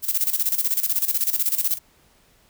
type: noise with tremolo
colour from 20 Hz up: violet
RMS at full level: -20 dBFS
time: 0.02-1.79 s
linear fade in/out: 50 ms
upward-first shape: square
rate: 16 Hz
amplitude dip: 75%
effects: pink hiss -58 dBFS RMS until 2.49 s